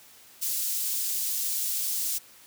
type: high-pass noise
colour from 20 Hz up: white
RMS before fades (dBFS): -29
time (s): 0.41-2.19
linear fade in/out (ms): 20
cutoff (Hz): 5100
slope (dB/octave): 12
effects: white hiss -53 dBFS RMS until 2.46 s + high-pass 60 Hz 12 dB/octave